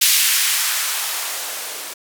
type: noise with band-pass filter sweep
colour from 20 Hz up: violet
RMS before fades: -20 dBFS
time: 0.01-1.94 s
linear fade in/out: 10 ms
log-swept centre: 2700 to 340 Hz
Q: 0.99
effects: none